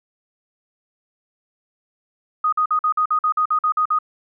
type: tone bursts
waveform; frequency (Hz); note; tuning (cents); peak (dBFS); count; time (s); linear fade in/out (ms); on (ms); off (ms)
sine; 1244.5; D#6; 0; -15; 12; 2.44-3.988; 5; 85; 48
effects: none